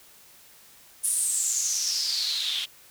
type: noise with band-pass filter sweep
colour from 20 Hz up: white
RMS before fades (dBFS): -27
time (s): 1.03-2.66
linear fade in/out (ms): 20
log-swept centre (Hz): 10000 to 3200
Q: 7.3
effects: white hiss -53 dBFS RMS until 2.9 s